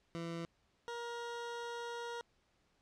20% pulse tone pair in turn, 167.6 / 472.5 Hz, E3 / A#4, +29 / +23 cents, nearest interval octave + tritone, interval 1794 cents, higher second, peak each -35 / -36 dBFS, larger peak first, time 0.15-0.45 / 0.88-2.21 s, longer second, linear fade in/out 0 ms, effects pink hiss -75 dBFS RMS until 2.81 s + low-pass 6000 Hz 12 dB/octave

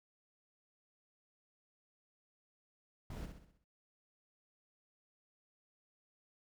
brown noise with echo, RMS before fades -44 dBFS, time 3.1-3.26 s, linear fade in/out 5 ms, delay 64 ms, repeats 6, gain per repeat -6 dB, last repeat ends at 3.644 s, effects none

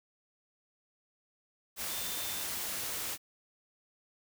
sine tone in noise, 3573 Hz, A7, 26 cents sharp, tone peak -45 dBFS, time 1.88-2.46 s, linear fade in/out 50 ms, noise white, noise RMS -37 dBFS, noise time 1.76-3.18 s, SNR -11 dB, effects none

